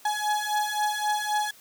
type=beating tone pair; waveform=35% pulse; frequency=840 / 843.8 Hz; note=G#5 / G#5; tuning=+19 / +27 cents; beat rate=3.8 Hz; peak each=-26 dBFS; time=0.05-1.51 s; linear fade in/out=5 ms; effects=white hiss -53 dBFS RMS until 1.6 s + high-pass 100 Hz 12 dB/octave